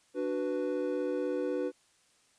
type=chord; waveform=triangle; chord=B minor; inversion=first; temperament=equal; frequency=293.7 / 370 / 493.9 Hz; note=D4 / F#4 / B4; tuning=0 / 0 / 0 cents; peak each=-33 / -33 / -31 dBFS; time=0.14-1.72 s; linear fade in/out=50 ms; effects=white hiss -67 dBFS RMS until 2.38 s + resampled to 22050 Hz